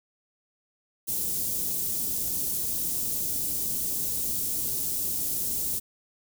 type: band-stop noise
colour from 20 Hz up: white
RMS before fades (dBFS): -29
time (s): 1.07-5.8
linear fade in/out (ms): 20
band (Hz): 320 to 7800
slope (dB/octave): 12
effects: none